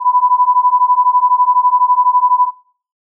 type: beating tone pair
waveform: sine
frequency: 987.8 / 999.8 Hz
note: B5 / B5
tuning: 0 / +21 cents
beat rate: 12 Hz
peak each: -12 dBFS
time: 0-2.51 s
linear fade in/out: 50 ms
effects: noise-tail reverb RT60 0.5 s tail -23 dB re dry